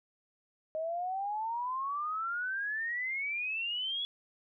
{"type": "exponential sweep", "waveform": "sine", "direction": "up", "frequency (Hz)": [622, 3400], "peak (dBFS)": -32, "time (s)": [0.75, 4.05], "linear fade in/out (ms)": 0, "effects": []}